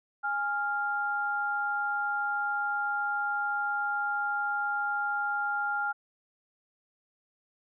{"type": "tone pair together", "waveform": "sine", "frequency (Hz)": [824.3, 1396.9], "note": ["G#5", "F6"], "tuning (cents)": [-13, 0], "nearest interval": "major sixth", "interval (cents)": 913, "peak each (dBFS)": [-32, -29], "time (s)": [0.23, 5.93], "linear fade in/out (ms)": 20, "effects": []}